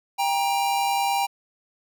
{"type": "tone pair together", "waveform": "square", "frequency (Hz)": [794, 944.2], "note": ["G5", "A#5"], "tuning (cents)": [22, 22], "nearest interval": "minor third", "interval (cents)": 300, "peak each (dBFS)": [-23, -27], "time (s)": [0.18, 1.27], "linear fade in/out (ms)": 20, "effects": []}